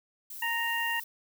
violet noise, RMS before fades -42 dBFS, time 0.3-1.04 s, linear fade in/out 5 ms
harmonic tone, 930 Hz, A#5, 4 cents flat, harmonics 1 / 2 / 3, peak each -34 / -30 / -34 dBFS, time 0.42-1 s, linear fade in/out 5 ms
effects none

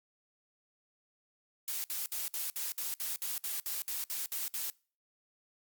blue noise bursts, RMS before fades -36 dBFS, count 14, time 1.68-4.7 s, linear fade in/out 0 ms, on 160 ms, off 60 ms, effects noise-tail reverb RT60 0.4 s tail -25 dB re dry + Opus 48 kbps

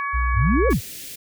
harmonic tone, 563 Hz, C#5, 27 cents sharp, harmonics 2 / 3 / 4, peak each -25 / -29 / -31 dBFS, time 0-0.73 s, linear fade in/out 0 ms
sine tone with vibrato, 61 Hz, B1, 21 cents flat, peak -19 dBFS, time 0.13-0.76 s, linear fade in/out 20 ms, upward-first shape sine, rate 8.5 Hz, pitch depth 8 cents each way
sine exponential two-way sweep, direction up then down, 77.9 to 554.4 to 77.9 Hz, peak -17 dBFS, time 0.33-0.81 s, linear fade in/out 50 ms, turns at 0.68 s
white band-stop noise, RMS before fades -36 dBFS, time 0.7-1.16 s, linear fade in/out 10 ms, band 500 to 2000 Hz, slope 24 dB/octave
effects none

